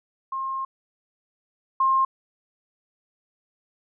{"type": "tone pair in turn", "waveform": "sine", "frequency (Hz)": [1067, 1063], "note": ["C6", "C6"], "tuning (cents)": [34, 27], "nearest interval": "unison", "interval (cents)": 7, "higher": "first", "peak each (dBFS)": [-26, -17], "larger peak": "second", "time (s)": [[0.32, 0.65], [1.8, 2.05]], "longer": "first", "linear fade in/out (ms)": 5, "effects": []}